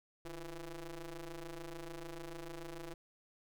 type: ring-modulated tone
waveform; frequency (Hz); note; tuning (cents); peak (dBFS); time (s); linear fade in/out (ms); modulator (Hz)
sawtooth; 164.6; E3; -2; -37; 0.25-2.94; 2; 178
effects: none